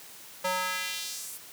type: tone with high-pass filter sweep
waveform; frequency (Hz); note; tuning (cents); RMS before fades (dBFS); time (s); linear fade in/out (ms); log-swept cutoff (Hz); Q
square; 183.5; F#3; -14; -33; 0.44-1.38; 10; 630 to 11000; 1.3
effects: white hiss -48 dBFS RMS until 1.52 s + high-pass 100 Hz 12 dB/octave